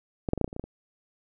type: clicks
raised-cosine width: 2 ms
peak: -15 / -9 / -18 / -11 / -9 / -28 / -25 / -23 / -19 / -26 dBFS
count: 10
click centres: 0.288 / 0.334 / 0.377 / 0.413 / 0.444 / 0.478 / 0.529 / 0.564 / 0.596 / 0.64 s
effects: none